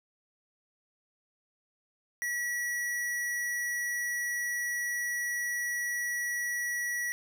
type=tone; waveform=square; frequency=1933 Hz; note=B6; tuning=38 cents flat; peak=-31 dBFS; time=2.22-7.12 s; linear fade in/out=0 ms; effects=none